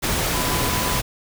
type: tone in noise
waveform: sine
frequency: 1000 Hz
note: B5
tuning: 21 cents sharp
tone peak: -29 dBFS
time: 0.33-1 s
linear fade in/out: 20 ms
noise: pink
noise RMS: -22 dBFS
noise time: 0.02-1.02 s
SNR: -10 dB
effects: none

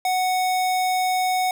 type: tone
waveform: square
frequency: 740 Hz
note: F#5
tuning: in tune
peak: -20 dBFS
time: 0.05-1.51 s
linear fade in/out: 2 ms
effects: none

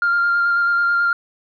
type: tone with vibrato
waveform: sine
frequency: 1396.9 Hz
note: F6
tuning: in tune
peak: -13 dBFS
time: 0.02-1.13 s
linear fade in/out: 2 ms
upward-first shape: square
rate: 9.2 Hz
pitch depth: 11 cents each way
effects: tanh soft clip ceiling -11 dBFS

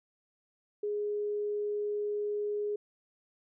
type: tone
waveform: sine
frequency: 415.3 Hz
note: G#4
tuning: in tune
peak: -30 dBFS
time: 0.83-2.76 s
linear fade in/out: 5 ms
effects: none

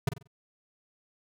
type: tone with echo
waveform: square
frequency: 136.5 Hz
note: C#3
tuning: 26 cents flat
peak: -23 dBFS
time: 0.07-0.09 s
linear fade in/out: 5 ms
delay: 46 ms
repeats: 4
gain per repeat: -9 dB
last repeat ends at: 0.274 s
effects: none

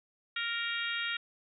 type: harmonic tone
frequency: 466.2 Hz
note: A#4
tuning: in tune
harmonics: 3 / 4 / 5 / 6 / 7 / 8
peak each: -37 / -38 / -39 / -40 / -40 / -41 dBFS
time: 0.36-1.17 s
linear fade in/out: 5 ms
effects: none

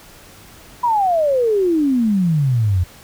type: exponential sweep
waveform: sine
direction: down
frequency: 996 to 85.6 Hz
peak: -13 dBFS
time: 0.83-2.84 s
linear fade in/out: 10 ms
effects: pink hiss -43 dBFS RMS until 3.03 s

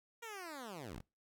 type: linear sweep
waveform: 10% pulse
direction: down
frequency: 475.9 to 31 Hz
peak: -37 dBFS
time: 0.22-1.01 s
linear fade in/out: 10 ms
effects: noise-tail reverb RT60 0.3 s tail -25 dB re dry

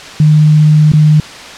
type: tone with dropouts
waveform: sine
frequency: 152.6 Hz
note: D#3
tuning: 33 cents flat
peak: -3 dBFS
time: 0.2-1.2 s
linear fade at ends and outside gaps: 2 ms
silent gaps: 0.919-0.935 s
effects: white hiss -28 dBFS RMS until 1.57 s + low-pass 5000 Hz 12 dB/octave

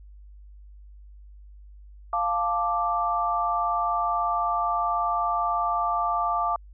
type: chord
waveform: sine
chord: D minor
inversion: first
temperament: equal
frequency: 698.5 / 880 / 1174.7 Hz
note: F5 / A5 / D6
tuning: 0 / 0 / 0 cents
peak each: -27 / -29 / -25 dBFS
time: 2.13-6.56 s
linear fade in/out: 2 ms
effects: added 50 Hz sine -44 dBFS peak until 6.73 s

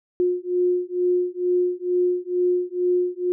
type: beating tone pair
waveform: sine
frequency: 357.5 / 359.7 Hz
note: F4 / F#4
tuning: +41 / -49 cents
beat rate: 2.2 Hz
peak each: -22 dBFS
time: 0.2-3.32 s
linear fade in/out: 0 ms
effects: none

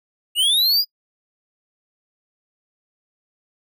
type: linear sweep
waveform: square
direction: up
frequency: 2794 to 4978 Hz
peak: -15 dBFS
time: 0.35-0.85 s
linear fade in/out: 50 ms
effects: noise-tail reverb RT60 0.1 s tail -26 dB re dry

